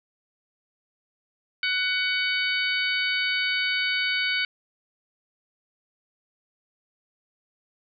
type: harmonic tone with a mistuned harmonic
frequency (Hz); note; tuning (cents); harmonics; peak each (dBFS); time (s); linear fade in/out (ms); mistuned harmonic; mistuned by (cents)
750; F#5; +23; 2 / 3 / 4 / 5 / 6; -28 / -26 / -30 / -34 / -33; 1.63-4.45; 2; 2; -16
effects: none